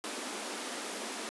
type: high-pass noise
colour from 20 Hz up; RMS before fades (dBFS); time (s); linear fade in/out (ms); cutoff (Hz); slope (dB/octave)
pink; -39; 0.04-1.29; 0; 210; 96
effects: resampled to 24000 Hz